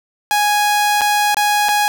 sawtooth tone with dropouts, 830 Hz, G#5, 1 cent flat, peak -9 dBFS, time 0.31-1.88 s, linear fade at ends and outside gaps 0 ms, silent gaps 1.01-1.016 / 1.345-1.369 / 1.686-1.69 s, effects none

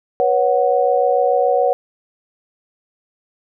sine chord, B suspended second, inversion none, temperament equal with one note detuned, 487.4 / 554.4 / 740 Hz, B4 / C#5 / F#5, -23 / 0 / 0 cents, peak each -17 dBFS, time 0.2-1.73 s, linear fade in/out 0 ms, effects none

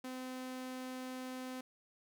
sawtooth tone, 256.5 Hz, C4, 34 cents flat, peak -38 dBFS, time 0.04-1.61 s, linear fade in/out 5 ms, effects none

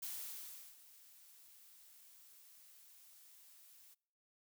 blue noise with ADSR envelope, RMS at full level -44 dBFS, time 0.02-3.95 s, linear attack 10 ms, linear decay 720 ms, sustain -18 dB, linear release 19 ms, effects noise-tail reverb RT60 0.7 s tail -26 dB re dry

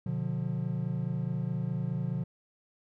triangle chord, B diminished, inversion none, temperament just, 123.47 / 148.16 / 177.8 Hz, B2 / D3 / F3, 0 / +16 / +31 cents, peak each -32 dBFS, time 0.06-2.24 s, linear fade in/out 5 ms, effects none

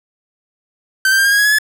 45% pulse tone with pitch steps, 1546 / 1569.4 / 1593.1 / 1617.2 / 1641.7 / 1666.6 / 1691.8 / 1717.4 Hz, G6 / G6 / G6 / G#6 / G#6 / G#6 / G#6 / A6, -24 / +2 / +28 / -46 / -20 / +6 / +32 / -42 cents, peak -10 dBFS, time 1.05-1.586 s, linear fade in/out 2 ms, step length 67 ms, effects none

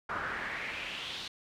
brown noise with band-pass filter sweep, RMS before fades -38 dBFS, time 0.09-1.28 s, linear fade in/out 5 ms, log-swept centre 1300 to 3900 Hz, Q 3.3, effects none

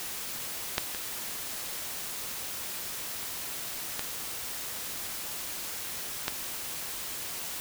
clicks, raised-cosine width 0.2 ms, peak -7 / -18 / -22 / -14 / -10 dBFS, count 5, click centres 0.781 / 0.948 / 3.229 / 3.994 / 6.281 s, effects white hiss -37 dBFS RMS until 7.6 s

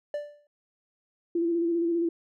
triangle tone with exponential decay, 587.3 Hz, D5, in tune, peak -24 dBFS, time 0.14-0.47 s, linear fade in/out 2 ms, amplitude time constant 71 ms
sine tone with vibrato, 338.2 Hz, E4, 44 cents sharp, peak -23 dBFS, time 1.35-2.09 s, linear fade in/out 5 ms, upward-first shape square, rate 15 Hz, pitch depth 28 cents each way
effects none

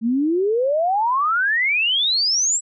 sine exponential sweep, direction up, 218 to 7902 Hz, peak -16 dBFS, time 0.01-2.61 s, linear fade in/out 50 ms, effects none

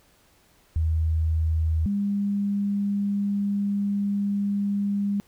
sine tone pair in turn, 80 / 201.6 Hz, D#2 / G3, +49 / +49 cents, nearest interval octave + major third, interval 1600 cents, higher second, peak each -20 / -22 dBFS, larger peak first, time 0.76-1.86 / 1.86-5.2 s, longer second, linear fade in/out 0 ms, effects pink hiss -60 dBFS RMS until 5.27 s

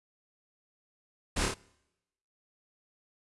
pink noise with echo, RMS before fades -31 dBFS, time 1.36-1.46 s, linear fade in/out 10 ms, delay 28 ms, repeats 3, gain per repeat -2 dB, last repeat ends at 1.544 s, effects noise-tail reverb RT60 0.9 s tail -24 dB re dry + resampled to 24000 Hz

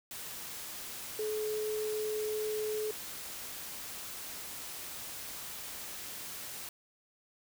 sine tone in noise, 428.6 Hz, A4, 45 cents flat, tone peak -32 dBFS, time 1.19-2.91 s, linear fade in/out 2 ms, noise white, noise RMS -43 dBFS, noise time 0.11-6.69 s, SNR +8 dB, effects none

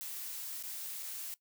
blue noise with dropouts, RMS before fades -42 dBFS, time 0.01-1.34 s, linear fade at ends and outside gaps 0 ms, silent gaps 0.626-0.637 / 1.025-1.029 s, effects noise-tail reverb RT60 0.1 s tail -18 dB re dry

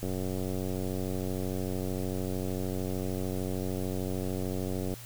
click train, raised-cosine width 2 ms, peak -21 dBFS, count 459, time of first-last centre 0.03-4.939 s, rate 93.3 Hz, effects added 118 Hz sine -46 dBFS peak until 5.05 s + white hiss -48 dBFS RMS until 5.05 s

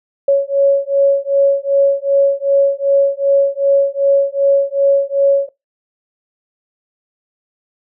sine beating tone pair, 554.4 / 557 Hz, C#5 / C#5, 0 / +8 cents, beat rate 2.6 Hz, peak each -13 dBFS, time 0.28-5.49 s, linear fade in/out 5 ms, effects noise-tail reverb RT60 0.2 s tail -20 dB re dry

